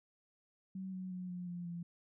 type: tone with pitch steps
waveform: sine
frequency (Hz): 189.4 / 185.72 / 182.1 / 178.56 / 175.09 / 171.69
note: F#3 / F#3 / F#3 / F3 / F3 / F3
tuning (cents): +41 / +7 / -27 / +39 / +5 / -29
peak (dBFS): -40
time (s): 0.75-1.83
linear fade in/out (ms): 5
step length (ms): 180
effects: none